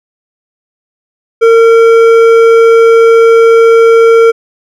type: tone with hard clipping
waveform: sine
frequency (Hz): 457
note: A#4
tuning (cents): -34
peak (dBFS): -3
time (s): 1.41-4.32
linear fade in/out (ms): 20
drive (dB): 9
effects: none